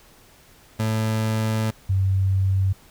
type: tone pair in turn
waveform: 30% pulse / sine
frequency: 110 / 95.8 Hz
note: A2 / G2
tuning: 0 / -39 cents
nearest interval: major second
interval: 239 cents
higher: first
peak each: -18 / -17 dBFS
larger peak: second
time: 0.79-1.71 / 1.89-2.73 s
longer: first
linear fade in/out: 10 ms
effects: pink hiss -52 dBFS RMS until 2.9 s